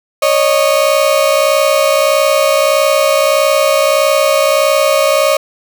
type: tone pair together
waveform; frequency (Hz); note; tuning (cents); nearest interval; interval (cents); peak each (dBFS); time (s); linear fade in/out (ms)
35% pulse; 554.4 / 616; C#5 / D#5; 0 / -17; major second; 183; -10; 0.22-5.37; 5
effects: none